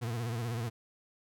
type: tone with vibrato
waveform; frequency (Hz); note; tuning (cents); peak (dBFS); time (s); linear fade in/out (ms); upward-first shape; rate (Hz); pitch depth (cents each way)
40% pulse; 116.54; A#2; 0; -32; 0.01-0.7; 20; sine; 16; 91
effects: none